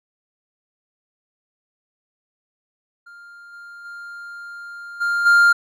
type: tone with level steps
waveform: triangle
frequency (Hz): 1400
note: F6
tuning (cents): +4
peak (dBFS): -38 / -35 / -31 / -16 / -8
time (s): 3.06-5.53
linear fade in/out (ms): 10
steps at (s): 3.52 / 3.84 / 5 / 5.25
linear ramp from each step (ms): 20
effects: none